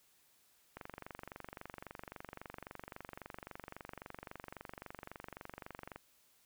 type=click train; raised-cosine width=0.5 ms; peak=-30 dBFS; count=124; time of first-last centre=0.77-5.96 s; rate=23.7 Hz; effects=white hiss -70 dBFS RMS until 6.45 s